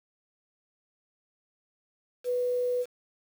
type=tone with quantisation; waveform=sine; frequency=493.9 Hz; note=B4; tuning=in tune; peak=-25 dBFS; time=2.24-2.86 s; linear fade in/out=50 ms; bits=8; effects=none